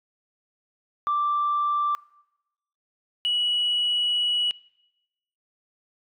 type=tone pair in turn; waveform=sine; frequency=1174.7 / 2929 Hz; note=D6 / F#7; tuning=0 / -18 cents; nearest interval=octave + major third; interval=1582 cents; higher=second; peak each=-20 dBFS; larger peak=neither; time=1.07-1.95 / 3.25-4.51 s; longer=second; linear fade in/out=0 ms; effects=noise-tail reverb RT60 0.9 s tail -23 dB re dry + tanh soft clip ceiling -17 dBFS